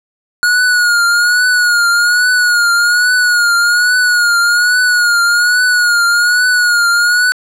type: tone with vibrato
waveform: square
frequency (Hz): 1443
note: F#6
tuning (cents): -44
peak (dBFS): -9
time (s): 0.43-7.32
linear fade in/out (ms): 0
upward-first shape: triangle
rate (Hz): 1.2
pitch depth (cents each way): 64
effects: low-pass 11000 Hz 12 dB/octave